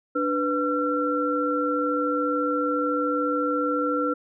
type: tone cluster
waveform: sine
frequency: 293.7 / 496 / 1357 Hz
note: D4 / B4 / E6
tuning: 0 / +7 / +50 cents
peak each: -26 dBFS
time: 0.15-4.14 s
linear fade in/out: 10 ms
effects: none